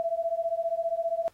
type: beating tone pair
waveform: sine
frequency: 660 / 675 Hz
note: E5 / E5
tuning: +2 / +41 cents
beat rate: 15 Hz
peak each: -29 dBFS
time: 0-1.28 s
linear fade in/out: 0 ms
effects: pink hiss -65 dBFS RMS until 1.33 s + AAC 48 kbps